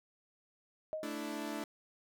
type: tone with exponential decay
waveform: sine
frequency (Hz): 625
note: D#5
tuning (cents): +8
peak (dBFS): -33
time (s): 0.93-1.31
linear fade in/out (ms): 0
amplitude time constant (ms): 82
type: chord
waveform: sawtooth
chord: A suspended fourth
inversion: none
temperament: equal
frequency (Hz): 220 / 293.7 / 329.6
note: A3 / D4 / E4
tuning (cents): 0 / 0 / 0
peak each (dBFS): -40 / -37 / -40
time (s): 1.03-1.64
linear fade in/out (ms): 2
effects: none